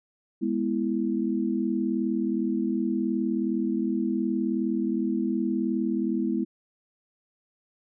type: chord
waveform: sine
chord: E major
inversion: first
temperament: equal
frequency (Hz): 207.7 / 246.9 / 329.6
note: G#3 / B3 / E4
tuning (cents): 0 / 0 / 0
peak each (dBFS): -28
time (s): 0.41-6.45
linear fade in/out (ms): 20
effects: none